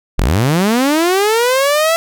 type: linear sweep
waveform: sawtooth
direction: up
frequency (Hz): 33.01 to 670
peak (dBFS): -7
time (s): 0.18-1.96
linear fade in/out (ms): 0
effects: none